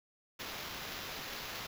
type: noise with sample-and-hold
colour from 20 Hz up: violet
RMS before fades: -43 dBFS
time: 0.39-1.67 s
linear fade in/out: 10 ms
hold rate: 8820 Hz
effects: none